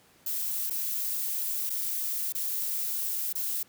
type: noise with dropouts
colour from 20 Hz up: violet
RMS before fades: -31 dBFS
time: 0.26-3.63 s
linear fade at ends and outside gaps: 5 ms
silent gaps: 0.699-0.706 / 1.696-1.701 / 2.325-2.349 / 3.328-3.352 s
effects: pink hiss -60 dBFS RMS until 3.68 s + high-pass 100 Hz 12 dB/octave